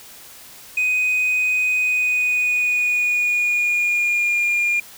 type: tone with pitch glide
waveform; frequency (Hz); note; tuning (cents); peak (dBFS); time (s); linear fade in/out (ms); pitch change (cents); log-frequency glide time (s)
sine; 2500 to 2412; D#7 to D7; +8 to +46; -14; 0.77-4.8; 5; -62; 1.77-4.41
effects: tanh soft clip ceiling -15 dBFS + white hiss -42 dBFS RMS until 4.97 s